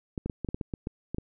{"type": "clicks", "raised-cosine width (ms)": 3, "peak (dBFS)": -19, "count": 11, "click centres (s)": [0.178, 0.26, 0.298, 0.447, 0.488, 0.545, 0.612, 0.738, 0.871, 1.146, 1.184], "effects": []}